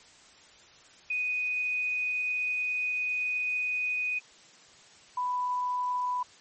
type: tone pair in turn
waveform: sine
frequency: 2489 / 992.6 Hz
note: D#7 / B5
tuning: 0 / +8 cents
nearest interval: octave + major third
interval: 1592 cents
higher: first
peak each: -27 dBFS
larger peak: neither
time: 1.1-4.19 / 5.17-6.23 s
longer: first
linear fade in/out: 5 ms
effects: white hiss -55 dBFS RMS until 6.4 s + MP3 32 kbps